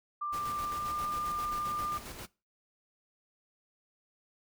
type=tone with pitch glide; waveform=sine; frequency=1186 to 1199.1 Hz; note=D6 to D6; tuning=+17 to +36 cents; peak=-32 dBFS; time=0.21-1.98 s; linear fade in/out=10 ms; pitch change=+19 cents; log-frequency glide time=0.62-0.98 s
type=noise with tremolo; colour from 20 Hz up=pink; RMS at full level=-43 dBFS; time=0.32-2.27 s; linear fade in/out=20 ms; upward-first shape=square; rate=7.5 Hz; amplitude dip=40%
effects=noise-tail reverb RT60 0.3 s tail -22 dB re dry